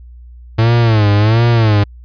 45% pulse tone with vibrato, 110 Hz, A2, in tune, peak -8 dBFS, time 0.58-1.84 s, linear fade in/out 10 ms, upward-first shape sine, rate 1.4 Hz, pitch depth 130 cents each way, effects added 60 Hz sine -33 dBFS peak until 2.04 s + resampled to 11025 Hz

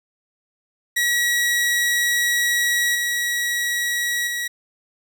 sawtooth tone with level steps, 1919 Hz, A#6, 50 cents sharp, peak -14 / -17 / -20 dBFS, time 0.96-4.48 s, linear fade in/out 10 ms, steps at 2.95 / 4.27 s, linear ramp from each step 2 ms, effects none

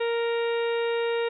harmonic tone, 466.2 Hz, A#4, in tune, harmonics 1 / 2 / 3 / 4 / 5 / 6 / 7 / 8, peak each -24 / -35 / -38 / -38 / -40 / -40 / -50 / -42 dBFS, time 0-1.29 s, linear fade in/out 10 ms, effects none

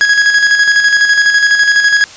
45% pulse tone with tremolo, 1661.2 Hz, G#6, in tune, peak -5 dBFS, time 0.01-2.04 s, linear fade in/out 0 ms, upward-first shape square, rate 12 Hz, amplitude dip 45%, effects white hiss -33 dBFS RMS until 2.16 s + resampled to 16000 Hz

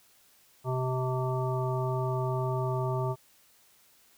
harmonic tone, 128.7 Hz, C3, 28 cents flat, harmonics 1 / 3 / 5 / 7 / 9, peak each -29 / -34 / -36 / -37 / -39 dBFS, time 0.64-3.16 s, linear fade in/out 50 ms, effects white hiss -62 dBFS RMS until 4.17 s

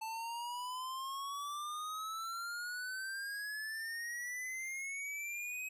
square exponential sweep, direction up, 880 to 2546 Hz, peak -40 dBFS, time 0.01-5.69 s, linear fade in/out 10 ms, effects resampled to 32000 Hz

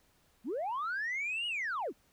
sine linear two-way sweep, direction up then down, 190.8 to 2935 to 190.8 Hz, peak -31 dBFS, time 0.44-1.93 s, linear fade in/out 50 ms, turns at 1.47 s, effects tanh soft clip ceiling -30 dBFS + pink hiss -69 dBFS RMS until 2.12 s

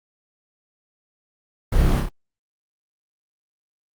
brown noise with echo, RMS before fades -19 dBFS, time 1.72-2 s, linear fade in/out 5 ms, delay 30 ms, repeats 3, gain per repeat -3 dB, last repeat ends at 2.09 s, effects Opus 32 kbps

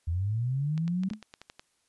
sine linear sweep, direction up, 79.2 to 193.8 Hz, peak -26 dBFS, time 0.07-1.09 s, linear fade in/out 10 ms
clicks, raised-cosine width 0.2 ms, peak -27 dBFS, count 10, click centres 0.778 / 0.879 / 1.035 / 1.102 / 1.135 / 1.227 / 1.339 / 1.416 / 1.499 / 1.595 s
sine tone with exponential decay, 213.8 Hz, A3, 49 cents flat, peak -27 dBFS, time 1.11-1.23 s, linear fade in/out 0 ms, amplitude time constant 26 ms
effects white hiss -72 dBFS RMS until 1.88 s + resampled to 24000 Hz

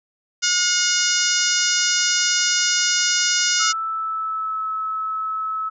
harmonic tone, 719 Hz, F#5, 50 cents flat, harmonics 2 / 3 / 4 / 5 / 6 / 7 / 8 / 9 / 10, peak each -24 / -29 / -26 / -29 / -29 / -23 / -24 / -25 / -28 dBFS, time 0.42-3.73 s, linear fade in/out 20 ms
sine tone with pitch glide, 1318.5 to 1296.6 Hz, E6 to E6, 0 to -29 cents, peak -22 dBFS, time 3.59-5.7 s, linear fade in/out 20 ms, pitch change -29 cents, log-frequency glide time 3.83-4.65 s
effects none

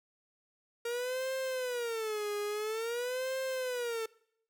45% pulse tone with vibrato, 466.2 Hz, A#4, in tune, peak -33 dBFS, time 0.85-4.06 s, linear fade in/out 5 ms, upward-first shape sine, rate 0.49 Hz, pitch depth 210 cents each way, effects noise-tail reverb RT60 0.7 s tail -23 dB re dry

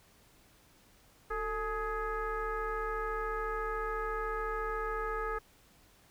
sine tone with frequency modulation, 853 Hz, G#5, 46 cents sharp, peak -32 dBFS, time 1.3-5.39 s, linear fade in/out 10 ms, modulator 408 Hz, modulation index 1.9, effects pink hiss -63 dBFS RMS until 6.1 s

